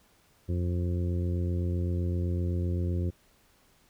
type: harmonic tone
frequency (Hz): 87.8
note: F2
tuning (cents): +10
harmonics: 1 / 2 / 3 / 4 / 5 / 6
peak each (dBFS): -27 / -35 / -40 / -38 / -46 / -46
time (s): 0.48-3.11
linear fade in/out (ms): 20
effects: pink hiss -64 dBFS RMS until 3.89 s